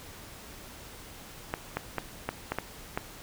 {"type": "clicks", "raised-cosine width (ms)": 0.5, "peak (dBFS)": -14, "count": 7, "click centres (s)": [1.539, 1.77, 1.983, 2.29, 2.52, 2.586, 2.975], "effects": ["pink hiss -47 dBFS RMS until 3.22 s"]}